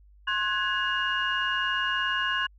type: tone cluster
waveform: sine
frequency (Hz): 1064 / 1484 / 1667 / 2845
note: C6 / F#6 / G#6 / F7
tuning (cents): +29 / +5 / +6 / +31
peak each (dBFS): -30 / -31 / -28 / -30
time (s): 0.27-2.47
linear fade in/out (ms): 10
effects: tanh soft clip ceiling -15 dBFS + added 50 Hz sine -52 dBFS peak until 2.58 s